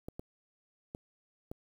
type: clicks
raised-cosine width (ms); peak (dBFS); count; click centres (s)
2; -27; 4; 0.085 / 0.195 / 0.949 / 1.515
effects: 9-bit